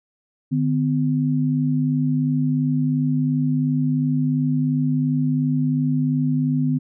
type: tone pair together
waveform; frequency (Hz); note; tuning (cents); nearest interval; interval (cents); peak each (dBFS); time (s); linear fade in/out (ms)
sine; 150.85 / 253.7; D3 / B3; +47 / +47; major sixth; 900; -20; 0.51-6.79; 20
effects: none